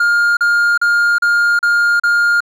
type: tone bursts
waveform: triangle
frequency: 1412 Hz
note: F6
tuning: 19 cents sharp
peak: -8 dBFS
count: 6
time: 0-2.405 s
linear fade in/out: 5 ms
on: 370 ms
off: 37 ms
effects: none